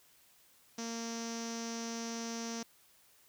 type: tone with low-pass filter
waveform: sawtooth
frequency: 230.3 Hz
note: A#3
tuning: 21 cents flat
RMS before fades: -40 dBFS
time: 0.78-2.63 s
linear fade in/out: 5 ms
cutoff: 5900 Hz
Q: 7.9
effects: white hiss -65 dBFS RMS until 3.28 s